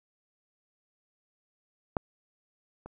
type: clicks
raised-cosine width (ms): 1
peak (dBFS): -13 / -29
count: 2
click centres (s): 1.968 / 2.86
effects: none